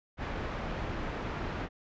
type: low-pass noise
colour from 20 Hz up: pink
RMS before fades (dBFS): -36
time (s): 0.17-1.69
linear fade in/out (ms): 50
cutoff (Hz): 2000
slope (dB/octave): 12
effects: resampled to 16000 Hz